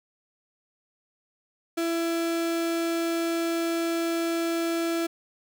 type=tone; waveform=35% pulse; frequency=334 Hz; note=E4; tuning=23 cents sharp; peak=-23 dBFS; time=1.77-5.07 s; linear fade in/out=10 ms; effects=none